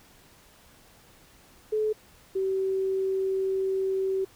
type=tone pair in turn; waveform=sine; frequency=430 / 383.1 Hz; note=A4 / G4; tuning=-40 / -40 cents; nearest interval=major second; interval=200 cents; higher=first; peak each=-23 / -24 dBFS; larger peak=first; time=1.72-1.93 / 2.35-4.25 s; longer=second; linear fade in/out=10 ms; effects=pink hiss -56 dBFS RMS until 4.35 s